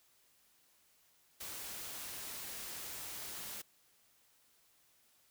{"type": "noise", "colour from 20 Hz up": "white", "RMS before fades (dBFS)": -45, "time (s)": [1.4, 3.62], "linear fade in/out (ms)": 10, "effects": ["white hiss -70 dBFS RMS until 5.3 s"]}